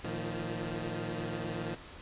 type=chord; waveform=15% pulse; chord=Bb suspended fourth; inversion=none; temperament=equal with one note detuned; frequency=113.62 / 155.56 / 174.61 Hz; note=Bb2 / Eb3 / F3; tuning=-44 / 0 / 0 cents; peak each=-33 dBFS; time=0.04-1.75 s; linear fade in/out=5 ms; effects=pink hiss -49 dBFS RMS until 2.01 s + resampled to 8000 Hz